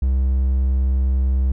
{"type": "tone", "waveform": "triangle", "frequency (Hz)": 65.41, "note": "C2", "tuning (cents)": 0, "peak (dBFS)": -13, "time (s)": [0.02, 1.52], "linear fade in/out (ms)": 5, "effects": []}